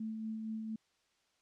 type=tone with tremolo; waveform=sine; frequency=220 Hz; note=A3; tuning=in tune; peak=-36 dBFS; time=0-0.76 s; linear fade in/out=5 ms; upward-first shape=sine; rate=4.3 Hz; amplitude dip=30%; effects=white hiss -75 dBFS RMS until 1.41 s + low-pass 6000 Hz 12 dB/octave